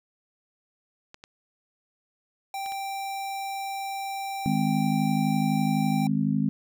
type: clicks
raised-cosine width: 0.2 ms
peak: -26 dBFS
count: 4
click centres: 1.144 / 1.239 / 2.661 / 2.721 s
type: tone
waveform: square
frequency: 784 Hz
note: G5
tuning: in tune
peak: -31 dBFS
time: 2.54-6.07 s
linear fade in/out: 2 ms
type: chord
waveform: sine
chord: Ab major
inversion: second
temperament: just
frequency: 155.74 / 207.7 / 259.6 Hz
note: Eb3 / Ab3 / C4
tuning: +2 / 0 / -13 cents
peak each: -27 / -25 / -27 dBFS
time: 4.46-6.49 s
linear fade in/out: 0 ms
effects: none